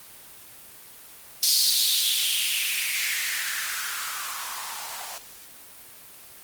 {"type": "noise with band-pass filter sweep", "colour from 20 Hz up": "violet", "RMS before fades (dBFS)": -25, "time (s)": [1.43, 5.18], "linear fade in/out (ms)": 0, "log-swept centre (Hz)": [4800, 740], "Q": 3.8, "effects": ["white hiss -46 dBFS RMS until 6.43 s", "Opus 32 kbps"]}